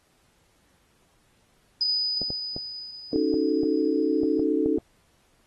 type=tone with exponential decay; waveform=sine; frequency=4978 Hz; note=D#8; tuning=in tune; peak=-20 dBFS; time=1.81-4.44 s; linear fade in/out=2 ms; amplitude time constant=570 ms
type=clicks; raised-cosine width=2 ms; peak=-21 dBFS; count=10; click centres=2.217 / 2.304 / 2.564 / 3.16 / 3.341 / 3.634 / 4.234 / 4.395 / 4.66 / 4.785 s
type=chord; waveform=sine; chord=D# half-diminished seventh; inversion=third; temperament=equal; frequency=277.2 / 311.1 / 370 / 440 Hz; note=C#4 / D#4 / F#4 / A4; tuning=0 / 0 / 0 / 0 cents; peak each=-27 / -24 / -30 / -26 dBFS; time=3.13-4.78 s; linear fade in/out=2 ms
effects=pink hiss -65 dBFS RMS until 5.46 s + AAC 32 kbps